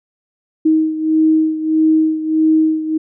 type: beating tone pair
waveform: sine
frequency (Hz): 314.9 / 316.5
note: D#4 / D#4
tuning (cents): +21 / +30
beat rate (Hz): 1.6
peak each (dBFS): -12 / -17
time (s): 0.65-2.98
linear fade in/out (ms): 10
effects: none